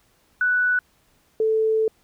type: tone pair in turn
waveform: sine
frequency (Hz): 1483 / 439.9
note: F#6 / A4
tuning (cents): +4 / 0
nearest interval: octave + major sixth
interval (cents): 2104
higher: first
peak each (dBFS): -17 / -17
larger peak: neither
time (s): 0.41-0.79 / 1.4-1.88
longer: second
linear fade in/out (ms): 2
effects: pink hiss -62 dBFS RMS until 2.03 s